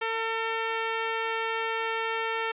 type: tone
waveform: 10% pulse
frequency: 450.9 Hz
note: A4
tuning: 42 cents sharp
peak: -19 dBFS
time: 0.01-2.52 s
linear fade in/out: 10 ms
effects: resampled to 8000 Hz